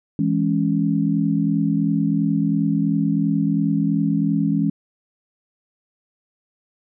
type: chord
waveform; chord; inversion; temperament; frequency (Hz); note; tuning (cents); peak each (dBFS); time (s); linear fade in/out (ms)
sine; C# minor; first; equal; 164.81 / 207.7 / 277.2; E3 / G#3 / C#4; 0 / 0 / 0; -21; 0.19-4.7; 2
effects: none